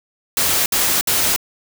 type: noise bursts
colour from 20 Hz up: white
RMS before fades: -17 dBFS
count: 3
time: 0.37-1.362 s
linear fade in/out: 2 ms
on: 290 ms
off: 61 ms
effects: none